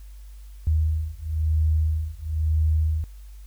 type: beating tone pair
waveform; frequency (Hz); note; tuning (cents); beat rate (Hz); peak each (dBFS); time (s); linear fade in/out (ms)
sine; 78 / 79; D#2 / D#2; +5 / +27; 1; -23; 0.67-3.04; 0
effects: added 50 Hz sine -39 dBFS peak until 3.46 s + white hiss -59 dBFS RMS until 3.46 s